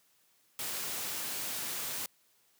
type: noise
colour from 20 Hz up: white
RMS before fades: -37 dBFS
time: 0.59-2.06 s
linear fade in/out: 2 ms
effects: white hiss -69 dBFS RMS until 2.59 s + high-pass 100 Hz 12 dB/octave